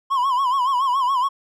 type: tone with vibrato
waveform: triangle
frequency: 1040 Hz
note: C6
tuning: 11 cents flat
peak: -15 dBFS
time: 0.1-1.29 s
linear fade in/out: 20 ms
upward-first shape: sine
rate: 7.1 Hz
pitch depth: 120 cents each way
effects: none